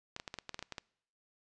clicks, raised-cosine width 0.2 ms, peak -23 dBFS, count 11, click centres 0.164 / 0.199 / 0.278 / 0.341 / 0.387 / 0.493 / 0.544 / 0.592 / 0.626 / 0.723 / 0.782 s, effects noise-tail reverb RT60 0.7 s tail -25 dB re dry + resampled to 22050 Hz

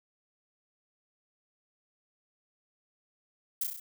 violet noise with echo, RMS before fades -30 dBFS, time 3.61-3.64 s, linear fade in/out 5 ms, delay 32 ms, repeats 5, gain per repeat -3 dB, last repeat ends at 3.8 s, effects none

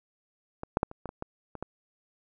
clicks, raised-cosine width 1 ms, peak -21 / -9 / -10 / -28 / -21 / -24 / -20 / -25 / -20 dBFS, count 9, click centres 0.634 / 0.771 / 0.831 / 0.914 / 1.057 / 1.091 / 1.224 / 1.553 / 1.626 s, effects none

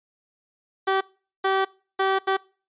15% pulse tone bursts at uneven times, 385 Hz, G4, 31 cents flat, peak -13 dBFS, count 4, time 0.87-1.01 / 1.44-1.65 / 1.99-2.19 / 2.27-2.37 s, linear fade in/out 10 ms, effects noise-tail reverb RT60 0.4 s tail -24 dB re dry + resampled to 8000 Hz

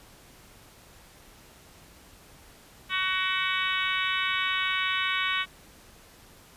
harmonic tone, 374.9 Hz, F#4, 23 cents sharp, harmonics 3 / 4 / 5 / 6 / 7 / 8 / 9 / 10, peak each -32 / -32 / -34 / -31 / -36 / -33 / -38 / -35 dBFS, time 2.89-5.46 s, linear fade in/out 50 ms, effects pink hiss -53 dBFS RMS until 6.56 s + resampled to 32000 Hz

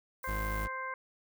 violet noise, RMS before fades -48 dBFS, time 0.23-0.65 s, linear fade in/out 2 ms
harmonic tone, 523.3 Hz, C5, in tune, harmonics 1 / 2 / 3 / 4, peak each -45 / -38 / -41 / -43 dBFS, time 0.24-0.94 s, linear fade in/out 2 ms
40% pulse tone, 52.5 Hz, G#1, 19 cents sharp, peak -33 dBFS, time 0.27-0.68 s, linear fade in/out 20 ms
effects none

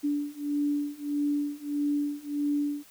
sine beating tone pair, 289.7 / 291.3 Hz, D4 / D4, -24 / -14 cents, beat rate 1.6 Hz, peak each -30 / -29 dBFS, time 0.03-2.84 s, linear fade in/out 20 ms, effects white hiss -55 dBFS RMS until 2.9 s

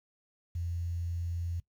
sine tone with quantisation, 85.7 Hz, F2, 32 cents flat, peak -32 dBFS, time 0.55-1.6 s, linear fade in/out 5 ms, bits 10, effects noise-tail reverb RT60 0.1 s tail -19 dB re dry

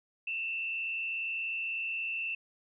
sine tone with frequency modulation, 2678 Hz, E7, 27 cents sharp, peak -32 dBFS, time 0.27-2.35 s, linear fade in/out 5 ms, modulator 80.3 Hz, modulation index 0.88, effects none

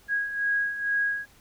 sine beating tone pair, 1646 / 1648.2 Hz, G#6 / G#6, -16 / -14 cents, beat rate 2.2 Hz, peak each -31 / -25 dBFS, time 0.08-1.26 s, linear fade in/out 50 ms, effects pink hiss -57 dBFS RMS until 1.4 s

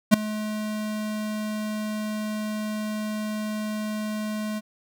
square tone with ADSR envelope, 213.6 Hz, G#3, 49 cents sharp, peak -9 dBFS, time 0.11-4.61 s, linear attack 28 ms, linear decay 6 ms, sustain -19 dB, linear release 34 ms, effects none

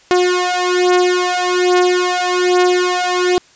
sawtooth beating tone pair, 359.8 / 361 Hz, F#4 / F#4, -48 / -43 cents, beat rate 1.2 Hz, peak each -11 dBFS, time 0.11-3.38 s, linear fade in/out 0 ms, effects white hiss -48 dBFS RMS until 3.55 s + resampled to 16000 Hz

